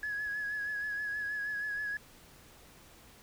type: tone with vibrato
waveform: sine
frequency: 1683 Hz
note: G#6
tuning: 23 cents sharp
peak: -32 dBFS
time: 0.03-1.97 s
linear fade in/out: 2 ms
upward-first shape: sine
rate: 6.3 Hz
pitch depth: 33 cents each way
effects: tanh soft clip ceiling -29 dBFS + pink hiss -57 dBFS RMS until 3.22 s